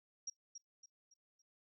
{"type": "tone with echo", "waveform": "sine", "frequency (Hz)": 5640, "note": "F8", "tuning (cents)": 16, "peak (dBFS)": -40, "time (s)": [0.27, 0.3], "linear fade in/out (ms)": 5, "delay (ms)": 280, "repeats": 4, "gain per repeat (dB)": -8, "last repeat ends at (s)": 1.42, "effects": ["noise-tail reverb RT60 0.2 s tail -26 dB re dry"]}